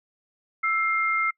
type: tone pair together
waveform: sine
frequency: 1323.8 / 2114 Hz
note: E6 / C7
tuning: +7 / +17 cents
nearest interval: minor sixth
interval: 810 cents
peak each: -24 dBFS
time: 0.63-1.31 s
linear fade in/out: 10 ms
effects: noise-tail reverb RT60 0.1 s tail -25 dB re dry